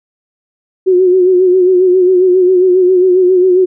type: tone with vibrato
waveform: sine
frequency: 367 Hz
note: F#4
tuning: 14 cents flat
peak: -5 dBFS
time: 0.86-3.66 s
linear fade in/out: 20 ms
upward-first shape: sine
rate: 7.4 Hz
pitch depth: 51 cents each way
effects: none